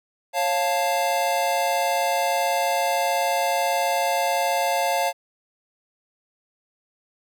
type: chord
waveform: square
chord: Db augmented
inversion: none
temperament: equal with one note detuned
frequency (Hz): 549.3 / 698.5 / 880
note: Db5 / F5 / A5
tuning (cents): -16 / 0 / 0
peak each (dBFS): -27 / -24 / -26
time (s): 0.33-5.13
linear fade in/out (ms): 50
effects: none